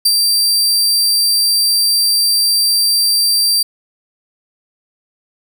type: tone with ADSR envelope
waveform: sawtooth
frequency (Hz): 4699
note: D8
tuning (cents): 0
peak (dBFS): -5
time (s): 0.05-3.63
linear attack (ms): 8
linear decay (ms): 51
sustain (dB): -3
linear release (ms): 7
effects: none